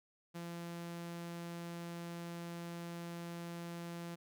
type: tone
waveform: sawtooth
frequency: 170.8 Hz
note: F3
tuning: 38 cents flat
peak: -39 dBFS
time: 0.34-4.16 s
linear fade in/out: 20 ms
effects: none